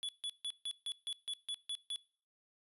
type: tone bursts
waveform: square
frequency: 3416 Hz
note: G#7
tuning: 48 cents sharp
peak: -38 dBFS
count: 10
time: 0.03-1.96 s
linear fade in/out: 0 ms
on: 58 ms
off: 150 ms
effects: noise-tail reverb RT60 0.5 s tail -23 dB re dry + resampled to 32000 Hz